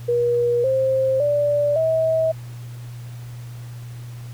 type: tone with pitch steps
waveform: sine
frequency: 479.1 / 528.5 / 583.1 / 643.2 Hz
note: A#4 / C5 / D5 / E5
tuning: +47 / +17 / -13 / -43 cents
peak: -16 dBFS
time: 0.08-2.32 s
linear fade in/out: 10 ms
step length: 560 ms
effects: added 120 Hz sine -32 dBFS peak until 4.33 s + pink hiss -48 dBFS RMS until 4.33 s